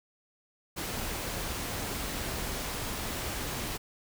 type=noise; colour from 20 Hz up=pink; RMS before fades=-35 dBFS; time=0.76-3.78 s; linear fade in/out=20 ms; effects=none